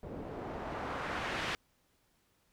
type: noise with low-pass filter sweep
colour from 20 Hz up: white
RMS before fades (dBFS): -39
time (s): 0.03-1.55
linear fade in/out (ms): 0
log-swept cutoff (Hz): 380 to 2600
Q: 0.91
effects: pink hiss -73 dBFS RMS until 2.52 s